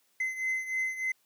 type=beating tone pair; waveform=triangle; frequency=2052 / 2055.3 Hz; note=C7 / C7; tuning=-34 / -31 cents; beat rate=3.3 Hz; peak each=-29 / -34 dBFS; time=0.2-1.12 s; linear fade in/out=5 ms; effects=white hiss -70 dBFS RMS until 1.25 s + high-pass 150 Hz 12 dB/octave